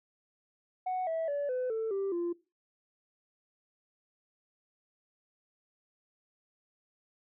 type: tone with pitch steps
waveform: sine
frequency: 740 / 651.7 / 573.9 / 505.4 / 445.1 / 392 / 345.2 Hz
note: F#5 / E5 / D5 / B4 / A4 / G4 / F4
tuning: 0 / -20 / -40 / +40 / +20 / 0 / -20 cents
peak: -28 dBFS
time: 0.86-2.33 s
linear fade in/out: 10 ms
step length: 210 ms
effects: noise-tail reverb RT60 0.3 s tail -21 dB re dry + tanh soft clip ceiling -28 dBFS